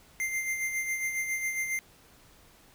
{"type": "tone with tremolo", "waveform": "square", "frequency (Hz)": 2093, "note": "C7", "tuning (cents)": 0, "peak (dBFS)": -28, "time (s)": [0.2, 1.79], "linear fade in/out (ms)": 0, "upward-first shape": "sine", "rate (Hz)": 7.3, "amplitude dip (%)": 50, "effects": ["pink hiss -58 dBFS RMS until 2.74 s"]}